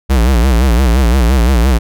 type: tone with vibrato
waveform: square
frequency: 61.74 Hz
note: B1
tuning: in tune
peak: -8 dBFS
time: 0.09-1.79 s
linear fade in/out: 20 ms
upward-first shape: sine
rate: 5.8 Hz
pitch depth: 170 cents each way
effects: none